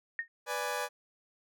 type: tone with exponential decay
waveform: sine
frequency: 1845 Hz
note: A#6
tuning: 18 cents flat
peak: -27 dBFS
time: 0.19-0.28 s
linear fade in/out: 1 ms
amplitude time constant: 19 ms
type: chord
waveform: 20% pulse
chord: G# diminished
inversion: first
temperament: equal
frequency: 493.9 / 587.3 / 830.6 Hz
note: B4 / D5 / G#5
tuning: 0 / 0 / 0 cents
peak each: -32 dBFS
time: 0.46-0.89 s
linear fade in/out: 50 ms
effects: none